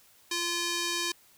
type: tone with band-pass filter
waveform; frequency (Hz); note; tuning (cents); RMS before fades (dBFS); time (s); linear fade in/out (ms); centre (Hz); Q
square; 345.1; F4; -21; -31; 0.31-1.12; 5; 5100; 0.93
effects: white hiss -60 dBFS RMS until 1.37 s